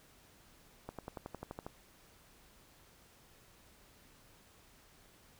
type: accelerating click train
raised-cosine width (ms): 1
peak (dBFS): -28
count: 10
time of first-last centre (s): 0.89-1.665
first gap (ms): 97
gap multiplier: 0.97
effects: pink hiss -63 dBFS RMS until 5.39 s